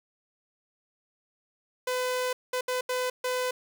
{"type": "tone bursts at uneven times", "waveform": "sawtooth", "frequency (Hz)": 504, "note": "B4", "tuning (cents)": 35, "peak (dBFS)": -23, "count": 5, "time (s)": [[1.87, 2.33], [2.53, 2.61], [2.68, 2.81], [2.89, 3.1], [3.24, 3.51]], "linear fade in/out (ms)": 5, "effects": []}